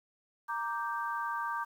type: chord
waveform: sine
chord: G minor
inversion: first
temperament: equal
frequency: 932.3 / 1174.7 / 1568 Hz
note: Bb5 / D6 / G6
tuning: 0 / 0 / 0 cents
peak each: -36 / -36 / -38 dBFS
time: 0.48-1.65 s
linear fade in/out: 20 ms
effects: 10-bit